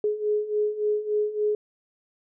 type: beating tone pair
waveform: sine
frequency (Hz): 418.8 / 422.3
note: G#4 / G#4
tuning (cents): +15 / +29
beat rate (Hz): 3.5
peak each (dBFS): -28 / -24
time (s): 0.04-1.55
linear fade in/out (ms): 2
effects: none